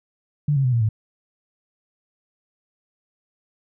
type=tone with pitch steps; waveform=sine; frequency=146.83 / 136.21 / 126.35 / 117.21 / 108.73 Hz; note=D3 / C#3 / B2 / A#2 / A2; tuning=0 / -30 / +40 / +10 / -20 cents; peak=-16 dBFS; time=0.48-0.89 s; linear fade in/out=5 ms; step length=82 ms; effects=none